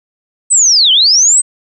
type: linear two-way sweep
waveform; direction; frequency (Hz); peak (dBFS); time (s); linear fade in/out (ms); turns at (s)
sine; down then up; 8330 to 2953 to 8330; -5; 0.5-1.42; 20; 0.92
effects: none